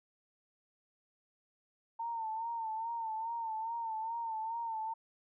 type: tone with vibrato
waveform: sine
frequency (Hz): 904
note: A5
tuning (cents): +47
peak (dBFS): -35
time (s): 1.99-4.94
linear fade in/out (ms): 10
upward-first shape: sine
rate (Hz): 2.4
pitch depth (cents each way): 59
effects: none